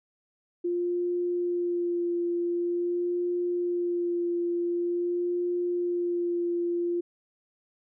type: tone with vibrato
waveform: sine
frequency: 349.2 Hz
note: F4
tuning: in tune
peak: -25 dBFS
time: 0.64-7.01 s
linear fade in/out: 10 ms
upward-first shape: sine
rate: 0.46 Hz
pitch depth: 16 cents each way
effects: none